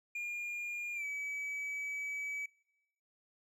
triangle tone with pitch glide, 2416 to 2286 Hz, D7 to D7, +48 to -47 cents, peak -35 dBFS, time 0.15-2.46 s, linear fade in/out 5 ms, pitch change -95 cents, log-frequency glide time 0.94-1.05 s, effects noise-tail reverb RT60 0.9 s tail -24 dB re dry

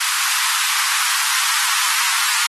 pink high-pass noise, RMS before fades -19 dBFS, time 0-2.47 s, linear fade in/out 10 ms, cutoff 980 Hz, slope 48 dB/octave, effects AAC 32 kbps

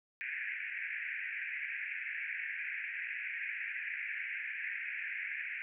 white band-pass noise, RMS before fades -40 dBFS, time 0.21-5.62 s, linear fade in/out 0 ms, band 1600 to 2500 Hz, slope 96 dB/octave, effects none

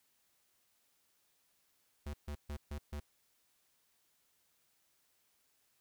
square tone bursts, 73.4 Hz, D2, in tune, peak -40 dBFS, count 5, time 2.06-3 s, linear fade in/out 5 ms, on 76 ms, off 140 ms, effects white hiss -75 dBFS RMS until 5.8 s

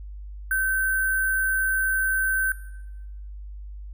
sine tone with sample-and-hold, 1541 Hz, G6, 30 cents flat, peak -20 dBFS, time 0.51-2.52 s, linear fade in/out 2 ms, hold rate 11025 Hz, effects noise-tail reverb RT60 1.0 s tail -18 dB re dry + added 50 Hz sine -35 dBFS peak until 3.93 s

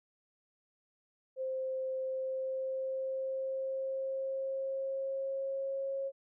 sine tone with pitch glide, 523.3 to 543.9 Hz, C5 to C#5, 0 to -33 cents, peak -33 dBFS, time 1.36-6.12 s, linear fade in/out 50 ms, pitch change +67 cents, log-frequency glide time 1.98-5.94 s, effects none

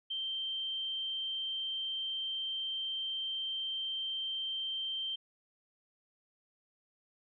sine tone, 3136 Hz, G7, in tune, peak -34 dBFS, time 0.1-5.16 s, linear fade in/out 10 ms, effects none

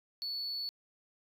sine tone, 4435 Hz, C#8, in tune, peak -33 dBFS, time 0.22-0.69 s, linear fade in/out 0 ms, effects tanh soft clip ceiling -33 dBFS

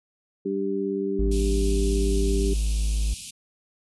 harmonic tone, 98 Hz, G2, in tune, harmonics 2 / 3 / 4, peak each -30 / -30 / -26 dBFS, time 0.45-2.54 s, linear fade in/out 10 ms
triangle tone, 53 Hz, G#1, 36 cents sharp, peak -19 dBFS, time 1.19-3.14 s, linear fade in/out 5 ms
white band-stop noise, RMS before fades -36 dBFS, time 1.31-3.31 s, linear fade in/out 10 ms, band 260 to 2400 Hz, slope 96 dB/octave
effects resampled to 24000 Hz

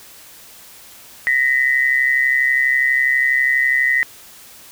sine tone pair together, 1864.7 / 1996.9 Hz, A#6 / B6, 0 / +19 cents, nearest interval minor second, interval 119 cents, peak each -16 dBFS, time 1.27-4.03 s, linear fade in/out 0 ms, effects white hiss -42 dBFS RMS until 4.71 s

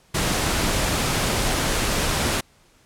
pink noise, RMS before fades -22 dBFS, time 0.14-2.41 s, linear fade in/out 10 ms, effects pink hiss -57 dBFS RMS until 2.85 s + low-pass 11000 Hz 12 dB/octave

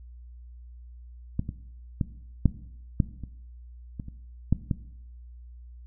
clicks, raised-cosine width 5 ms, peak -13 / -20 / -12 / -6 / -8 / -24 / -21 / -28 / -8 / -12 dBFS, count 10, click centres 1.394 / 1.491 / 2.012 / 2.457 / 3.002 / 3.237 / 3.998 / 4.084 / 4.526 / 4.712 s, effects noise-tail reverb RT60 0.8 s tail -17 dB re dry + added 60 Hz sine -43 dBFS peak until 5.86 s

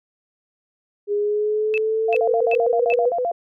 sine linear sweep, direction up, 408.6 to 484.4 Hz, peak -18 dBFS, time 1.07-3.13 s, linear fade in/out 50 ms
sine tone bursts, 2620 Hz, E7, 11 cents flat, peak -22 dBFS, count 4, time 1.74-2.938 s, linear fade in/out 0 ms, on 37 ms, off 350 ms
sine tone with vibrato, 587.3 Hz, D5, in tune, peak -19 dBFS, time 2.08-3.32 s, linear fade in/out 10 ms, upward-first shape square, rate 7.7 Hz, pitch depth 280 cents each way
effects none

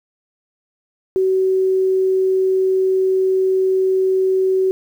sine tone, 377.9 Hz, F#4, 37 cents sharp, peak -13 dBFS, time 1.16-4.71 s, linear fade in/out 0 ms, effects 8-bit

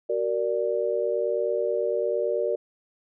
sine chord, Gb augmented, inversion none, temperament equal with one note detuned, 377.1 / 466.2 / 587.3 Hz, Gb4 / Bb4 / D5, +33 / 0 / 0 cents, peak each -29 / -26 / -27 dBFS, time 0.09-2.56 s, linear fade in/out 10 ms, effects none

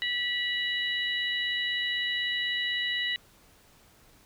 harmonic tone, 976 Hz, B5, 21 cents flat, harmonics 2 / 3 / 4, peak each -30 / -32 / -33 dBFS, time 0.02-3.16 s, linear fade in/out 0 ms, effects pink hiss -59 dBFS RMS until 4.25 s

